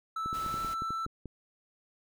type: tone with pitch glide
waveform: triangle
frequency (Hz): 1315 to 1328.7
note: E6 to E6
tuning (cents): -5 to +13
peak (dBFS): -30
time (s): 0.16-1.06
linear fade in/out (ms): 5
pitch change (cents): +18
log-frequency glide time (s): 0.47-0.59
type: clicks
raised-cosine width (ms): 3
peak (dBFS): -28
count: 9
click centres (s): 0.26 / 0.329 / 0.463 / 0.542 / 0.647 / 0.821 / 0.906 / 1.064 / 1.257
type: noise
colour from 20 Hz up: pink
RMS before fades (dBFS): -45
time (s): 0.33-0.75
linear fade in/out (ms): 20
effects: none